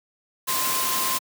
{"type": "tone in noise", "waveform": "sine", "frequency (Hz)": 1046, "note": "C6", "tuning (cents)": -1, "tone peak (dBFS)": -28, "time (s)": [0.47, 1.19], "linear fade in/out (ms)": 20, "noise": "white", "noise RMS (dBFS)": -25, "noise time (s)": [0.47, 1.19], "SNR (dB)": -6, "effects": ["high-pass 150 Hz 12 dB/octave"]}